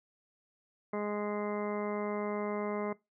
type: harmonic tone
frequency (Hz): 207.7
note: G#3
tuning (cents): 0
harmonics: 1 / 2 / 3 / 4 / 5 / 6 / 7 / 8 / 9 / 10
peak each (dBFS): -37 / -36 / -39 / -45 / -43 / -47 / -56 / -58 / -57 / -48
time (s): 0.93-2.93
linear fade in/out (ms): 5
effects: noise-tail reverb RT60 0.2 s tail -20 dB re dry